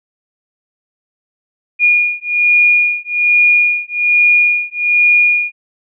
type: beating tone pair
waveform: sine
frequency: 2434 / 2435.2 Hz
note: D#7 / D#7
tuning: -39 / -38 cents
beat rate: 1.2 Hz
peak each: -12 dBFS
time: 1.79-5.52 s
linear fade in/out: 50 ms
effects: none